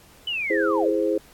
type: linear sweep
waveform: sine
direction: down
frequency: 3031 to 392 Hz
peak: -24 dBFS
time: 0.27-0.9 s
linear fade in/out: 5 ms
type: chord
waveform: sine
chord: E augmented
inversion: none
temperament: equal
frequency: 329.6 / 415.3 / 523.3 Hz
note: E4 / G#4 / B#4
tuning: 0 / 0 / 0 cents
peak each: -24 dBFS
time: 0.5-1.18 s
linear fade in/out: 5 ms
effects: pink hiss -52 dBFS RMS until 1.33 s + AAC 64 kbps